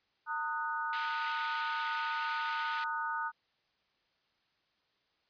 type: chord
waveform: sine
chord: D# minor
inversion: second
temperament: equal with one note detuned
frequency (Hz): 908.9 / 1244.5 / 1480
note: A#5 / D#6 / F#6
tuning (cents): -44 / 0 / 0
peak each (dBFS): -37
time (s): 0.26-3.32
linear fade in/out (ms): 50
type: band-pass noise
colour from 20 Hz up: pink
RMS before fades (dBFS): -44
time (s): 0.93-2.84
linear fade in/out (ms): 0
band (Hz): 1800 to 3900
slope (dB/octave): 24
effects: white hiss -75 dBFS RMS until 5.29 s + resampled to 11025 Hz